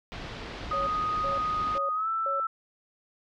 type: low-pass noise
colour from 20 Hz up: pink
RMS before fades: -39 dBFS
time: 0.12-1.78 s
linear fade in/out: 0 ms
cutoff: 4500 Hz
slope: 24 dB/octave
type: tone with pitch glide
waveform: sine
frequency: 1244.5 to 1326.1 Hz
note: D#6 to E6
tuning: 0 to +10 cents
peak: -26 dBFS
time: 0.71-2.47 s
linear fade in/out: 5 ms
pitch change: +110 cents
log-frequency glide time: 1.94-2.08 s
type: tone bursts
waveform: sine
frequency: 554.4 Hz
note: C#5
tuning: in tune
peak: -32 dBFS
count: 4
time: 0.73-2.4 s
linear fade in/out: 2 ms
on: 140 ms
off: 370 ms
effects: none